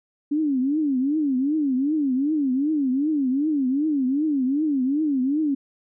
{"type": "tone with vibrato", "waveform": "sine", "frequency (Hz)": 281.9, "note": "C#4", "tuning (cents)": 29, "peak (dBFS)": -19, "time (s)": [0.31, 5.55], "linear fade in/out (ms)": 10, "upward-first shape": "triangle", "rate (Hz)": 2.6, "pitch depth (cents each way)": 220, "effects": []}